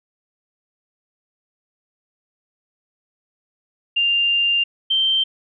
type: tone pair in turn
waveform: sine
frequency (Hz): 2794 / 3130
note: F7 / G7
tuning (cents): 0 / -3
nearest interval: major second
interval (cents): 197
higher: second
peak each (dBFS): -15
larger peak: neither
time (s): 3.96-4.64 / 4.9-5.24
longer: first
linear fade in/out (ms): 10
effects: none